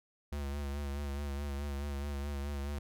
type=tone with vibrato; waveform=square; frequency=71 Hz; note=C#2; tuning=42 cents sharp; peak=-36 dBFS; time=0.32-2.79 s; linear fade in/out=5 ms; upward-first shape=sine; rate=4.7 Hz; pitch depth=43 cents each way; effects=none